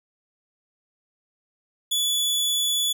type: tone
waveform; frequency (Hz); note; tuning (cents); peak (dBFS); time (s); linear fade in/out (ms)
sawtooth; 3434; A7; -43; -18; 1.91-2.93; 10
effects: none